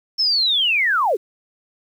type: linear sweep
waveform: sine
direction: down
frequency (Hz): 5380 to 330.2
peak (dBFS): -15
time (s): 0.18-1.17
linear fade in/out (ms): 20
effects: 8-bit

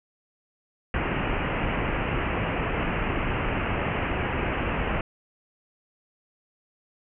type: low-pass noise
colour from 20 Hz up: pink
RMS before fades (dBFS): -27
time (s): 0.94-5.01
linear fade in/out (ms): 2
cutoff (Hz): 2900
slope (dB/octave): 96
effects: none

